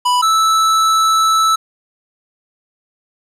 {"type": "tone pair in turn", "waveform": "square", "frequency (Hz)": [987.8, 1312.9], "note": ["B5", "E6"], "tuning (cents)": [0, -7], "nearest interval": "perfect fourth", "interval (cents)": 493, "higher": "second", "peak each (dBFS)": [-12, -11], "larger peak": "second", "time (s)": [[0.05, 0.22], [0.22, 1.56]], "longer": "second", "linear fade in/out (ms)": 10, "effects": ["low-pass 10000 Hz 12 dB/octave", "8-bit"]}